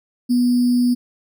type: tone with sample-and-hold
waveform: sine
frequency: 245 Hz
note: B3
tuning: 14 cents flat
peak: -13 dBFS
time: 0.29-0.95 s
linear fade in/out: 20 ms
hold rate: 4900 Hz
effects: none